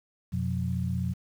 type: tone cluster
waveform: sine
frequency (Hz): 89.1 / 125 / 180.3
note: F2 / B2 / F#3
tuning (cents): +35 / +21 / -45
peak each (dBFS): -31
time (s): 0.32-1.14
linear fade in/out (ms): 20
effects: 9-bit